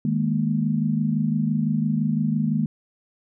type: chord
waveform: sine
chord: D# suspended fourth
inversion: none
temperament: just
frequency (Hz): 155.56 / 207.4 / 233.3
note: D#3 / G#3 / A#3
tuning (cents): 0 / -2 / +2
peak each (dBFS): -24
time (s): 0.05-2.66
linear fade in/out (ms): 2
effects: none